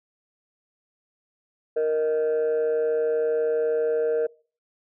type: tone pair together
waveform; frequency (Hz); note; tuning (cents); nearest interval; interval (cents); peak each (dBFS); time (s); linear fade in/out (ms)
sine; 466.2 / 622.3; A#4 / D#5; 0 / 0; perfect fourth; 500; -19 / -26; 1.76-4.27; 10
effects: noise-tail reverb RT60 0.4 s tail -25 dB re dry + tanh soft clip ceiling -18 dBFS